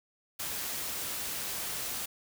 white noise, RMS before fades -36 dBFS, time 0.39-2.06 s, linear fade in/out 10 ms, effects none

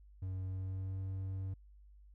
triangle tone with pitch glide, 93.6 to 95.4 Hz, F#2 to G2, +20 to -47 cents, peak -35 dBFS, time 0.22-1.54 s, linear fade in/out 5 ms, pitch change +33 cents, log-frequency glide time 0.42-1 s, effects added 50 Hz sine -56 dBFS peak until 2.14 s

